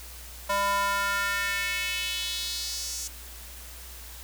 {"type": "tone with high-pass filter sweep", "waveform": "square", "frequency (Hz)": 200, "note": "G3", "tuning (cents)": 35, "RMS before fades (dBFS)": -29, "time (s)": [0.49, 3.08], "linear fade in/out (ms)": 10, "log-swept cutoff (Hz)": [800, 6500], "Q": 2.7, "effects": ["added 60 Hz sine -44 dBFS peak until 4.23 s", "white hiss -45 dBFS RMS until 4.23 s"]}